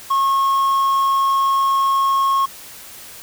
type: tone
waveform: triangle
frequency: 1088 Hz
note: C#6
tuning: 33 cents flat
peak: -12 dBFS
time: 0.1-2.46 s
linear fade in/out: 10 ms
effects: white hiss -38 dBFS RMS until 3.22 s